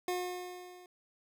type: tone with level ramp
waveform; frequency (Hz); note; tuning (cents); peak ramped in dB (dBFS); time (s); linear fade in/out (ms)
25% pulse; 360; F#4; -47; -27 to -49; 0.08-0.86; 2
effects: none